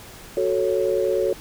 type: chord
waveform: sine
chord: F# minor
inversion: none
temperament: equal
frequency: 370 / 440 / 554.4 Hz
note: F#4 / A4 / C#5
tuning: 0 / 0 / 0 cents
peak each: -23 dBFS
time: 0.37-1.33 s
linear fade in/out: 2 ms
effects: pink hiss -42 dBFS RMS until 1.4 s